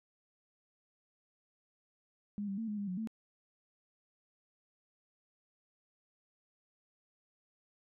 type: tone with pitch steps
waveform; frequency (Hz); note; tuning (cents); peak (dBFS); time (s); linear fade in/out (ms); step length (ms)
sine; 205.3 / 196 / 225 / 209.6 / 202.3 / 182.5 / 221.8; G#3 / G3 / A3 / G#3 / G#3 / F#3 / A3; -20 / 0 / +39 / +16 / -45 / -24 / +14; -35; 2.38-3.073; 0; 99
effects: none